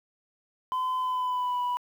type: tone with pitch glide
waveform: sine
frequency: 1020 to 983.5 Hz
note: C6 to B5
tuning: -44 to -7 cents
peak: -23 dBFS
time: 0.72-1.77 s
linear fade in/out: 0 ms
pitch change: -63 cents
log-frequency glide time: 0.98-1.62 s
effects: tanh soft clip ceiling -25 dBFS + 9-bit